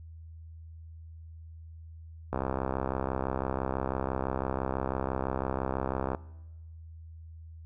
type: click train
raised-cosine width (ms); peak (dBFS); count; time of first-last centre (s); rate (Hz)
1; -16; 253; 2.33-6.148; 66
effects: noise-tail reverb RT60 1.0 s tail -21 dB re dry + added 81 Hz sine -44 dBFS peak until 7.65 s